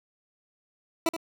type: tone with echo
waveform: 20% pulse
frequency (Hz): 329.6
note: E4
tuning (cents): 0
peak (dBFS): -17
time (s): 1.06-1.09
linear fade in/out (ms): 2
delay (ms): 75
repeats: 1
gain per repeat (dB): -9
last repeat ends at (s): 1.165
effects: none